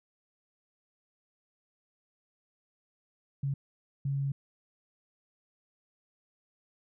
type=tone bursts at uneven times; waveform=sine; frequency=138.59 Hz; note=C#3; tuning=in tune; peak=-28 dBFS; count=2; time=3.43-3.54 / 4.05-4.32 s; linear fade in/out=5 ms; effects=none